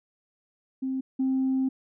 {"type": "tone pair in turn", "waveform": "sine", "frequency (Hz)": [263.4, 263.4], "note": ["C4", "C4"], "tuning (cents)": [12, 12], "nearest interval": "unison", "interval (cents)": 0, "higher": "neither", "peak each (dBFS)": [-26, -21], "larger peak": "second", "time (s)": [[0.82, 1.01], [1.19, 1.69]], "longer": "second", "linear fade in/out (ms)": 10, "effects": ["tanh soft clip ceiling -19 dBFS"]}